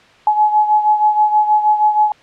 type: beating tone pair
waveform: sine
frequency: 847 / 853.3 Hz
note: G#5 / G#5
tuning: +34 / +47 cents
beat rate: 6.3 Hz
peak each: -11 / -17 dBFS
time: 0.27-2.12 s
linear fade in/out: 2 ms
effects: white hiss -46 dBFS RMS until 2.22 s + low-pass 3000 Hz 12 dB/octave